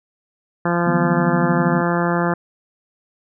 harmonic tone, 172.6 Hz, F3, 20 cents flat, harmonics 1 / 2 / 3 / 4 / 5 / 6 / 7 / 8 / 9 / 10, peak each -20 / -23 / -25 / -26 / -27 / -28 / -28 / -29 / -30 / -30 dBFS, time 0.65-2.34 s, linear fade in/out 5 ms
sine chord, B major, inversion first, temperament just, 154.34 / 185.21 / 246.9 Hz, D#3 / F#3 / B3, -14 / +2 / 0 cents, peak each -23 dBFS, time 0.86-1.82 s, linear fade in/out 10 ms
effects none

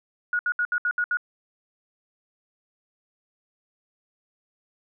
sine tone bursts, 1450 Hz, F#6, 35 cents flat, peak -21 dBFS, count 7, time 0.33-1.171 s, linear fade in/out 2 ms, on 61 ms, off 69 ms, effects none

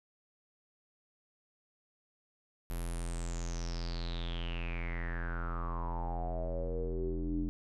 square tone with low-pass filter sweep, 42.57 Hz, F1, 44 cents flat, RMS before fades -36 dBFS, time 2.7-7.49 s, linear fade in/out 0 ms, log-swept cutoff 12000 to 270 Hz, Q 9.2, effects none

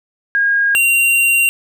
sine / square tone pair in turn, 1629 / 2763 Hz, G#6 / F7, -34 / -19 cents, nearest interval major sixth, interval 915 cents, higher second, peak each -11 dBFS, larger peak neither, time 0.35-0.75 / 0.75-1.49 s, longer second, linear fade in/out 0 ms, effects none

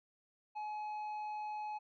sine tone with tanh clipping, 847 Hz, G#5, 34 cents sharp, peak -40 dBFS, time 0.55-1.79 s, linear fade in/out 20 ms, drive 6 dB, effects none

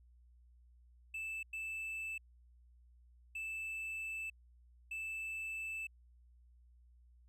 triangle tone bursts at uneven times, 2637 Hz, E7, in tune, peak -38 dBFS, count 4, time 1.14-1.43 / 1.53-2.18 / 3.35-4.3 / 4.91-5.87 s, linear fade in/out 5 ms, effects added 60 Hz sine -61 dBFS peak until 7.28 s

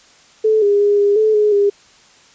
sine tone with pitch steps, 435.5 / 406.5 / 409.5 / 406.1 / 433.8 / 420.9 / 404.7 Hz, A4 / G#4 / G#4 / G#4 / A4 / G#4 / G#4, -18 / -37 / -24 / -39 / -25 / +23 / -45 cents, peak -10 dBFS, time 0.44-1.7 s, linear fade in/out 10 ms, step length 180 ms, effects white hiss -48 dBFS RMS until 2.34 s + resampled to 16000 Hz

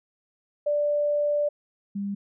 sine tone pair in turn, 587.3 / 200.2 Hz, D5 / G3, 0 / +37 cents, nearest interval octave + perfect fifth, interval 1863 cents, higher first, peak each -21 / -27 dBFS, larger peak first, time 0.66-1.49 / 1.95-2.15 s, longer first, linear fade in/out 10 ms, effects none

